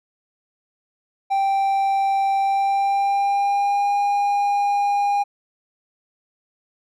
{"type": "tone with pitch glide", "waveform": "triangle", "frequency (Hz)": [784, 810.7], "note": ["G5", "G#5"], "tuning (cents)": [0, -42], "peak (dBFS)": -15, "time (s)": [1.3, 5.24], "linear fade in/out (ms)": 20, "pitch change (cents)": 58, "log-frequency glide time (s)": [2.39, 3.93], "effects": []}